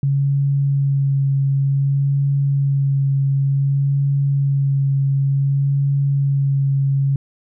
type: tone with vibrato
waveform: sine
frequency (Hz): 138.59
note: C#3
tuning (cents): 0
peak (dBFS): -14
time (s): 0.03-7.16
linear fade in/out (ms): 2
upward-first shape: sine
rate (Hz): 0.55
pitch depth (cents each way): 14
effects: none